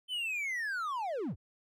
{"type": "linear sweep", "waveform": "triangle", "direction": "down", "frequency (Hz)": [3095, 55.8], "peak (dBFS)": -31, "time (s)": [0.08, 1.36], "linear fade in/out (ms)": 50, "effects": []}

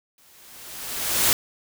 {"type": "noise with exponential growth", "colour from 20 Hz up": "white", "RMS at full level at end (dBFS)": -17, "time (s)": [0.18, 1.33], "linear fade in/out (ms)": 1, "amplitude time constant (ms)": 250, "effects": []}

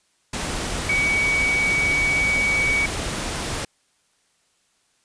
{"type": "tone in noise", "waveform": "sine", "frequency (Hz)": 2258, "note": "C#7", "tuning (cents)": 31, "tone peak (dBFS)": -18, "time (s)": [0.89, 2.86], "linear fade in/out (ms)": 5, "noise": "pink", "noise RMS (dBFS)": -27, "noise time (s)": [0.33, 3.65], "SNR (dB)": 6, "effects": ["white hiss -65 dBFS RMS until 5.04 s", "resampled to 22050 Hz"]}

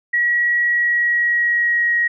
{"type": "tone with pitch glide", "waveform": "sine", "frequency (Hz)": [1917, 1892.8], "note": ["A#6", "A#6"], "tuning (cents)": [48, 26], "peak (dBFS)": -14, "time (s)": [0.13, 2.08], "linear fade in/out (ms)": 10, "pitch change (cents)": -22, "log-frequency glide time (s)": [0.64, 1.94], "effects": []}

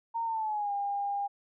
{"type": "tone with pitch glide", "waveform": "sine", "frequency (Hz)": [920, 805.5], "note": ["A#5", "G5"], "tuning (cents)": [-23, 47], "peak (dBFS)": -29, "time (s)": [0.14, 1.28], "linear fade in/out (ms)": 20, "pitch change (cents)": -230, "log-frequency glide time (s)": [0.24, 0.72], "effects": []}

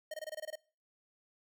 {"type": "tone bursts", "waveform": "square", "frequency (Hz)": 620, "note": "D#5", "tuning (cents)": -6, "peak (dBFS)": -39, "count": 9, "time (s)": [0.11, 0.556], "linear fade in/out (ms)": 5, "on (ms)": 30, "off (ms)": 22, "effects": ["noise-tail reverb RT60 0.4 s tail -23 dB re dry"]}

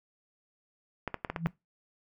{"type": "clicks", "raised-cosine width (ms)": 0.5, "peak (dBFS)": -17, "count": 6, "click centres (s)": [1.077, 1.143, 1.248, 1.3, 1.362, 1.46]}
{"type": "tone with exponential growth", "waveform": "sine", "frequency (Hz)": 166.2, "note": "E3", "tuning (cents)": 15, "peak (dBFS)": -24, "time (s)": [1.29, 1.47], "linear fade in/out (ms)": 0, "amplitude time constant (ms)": 37}
{"effects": ["noise-tail reverb RT60 0.2 s tail -20 dB re dry"]}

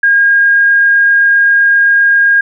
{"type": "tone with frequency modulation", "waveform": "sine", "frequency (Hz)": 1623, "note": "G#6", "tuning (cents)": -40, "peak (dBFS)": -5, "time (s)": [0.03, 2.41], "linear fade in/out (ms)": 5, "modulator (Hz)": 27.7, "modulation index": 0.22, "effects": []}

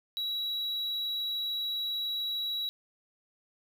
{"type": "tone", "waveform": "triangle", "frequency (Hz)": 3891, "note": "B7", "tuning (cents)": -27, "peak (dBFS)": -29, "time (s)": [0.17, 2.69], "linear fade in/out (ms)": 0, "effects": ["10-bit"]}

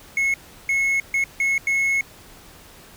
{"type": "tone bursts at uneven times", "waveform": "triangle", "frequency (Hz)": 2182, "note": "C#7", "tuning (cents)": -28, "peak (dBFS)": -16, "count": 5, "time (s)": [[0.17, 0.34], [0.69, 1], [1.14, 1.24], [1.4, 1.58], [1.67, 2.01]], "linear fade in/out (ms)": 2, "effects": ["pink hiss -46 dBFS RMS until 2.96 s"]}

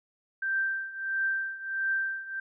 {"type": "tone with tremolo", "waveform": "sine", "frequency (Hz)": 1568, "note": "G6", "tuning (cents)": 0, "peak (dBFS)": -24, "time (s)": [0.42, 2.4], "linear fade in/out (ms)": 5, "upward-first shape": "triangle", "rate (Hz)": 1.5, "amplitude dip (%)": 85, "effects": []}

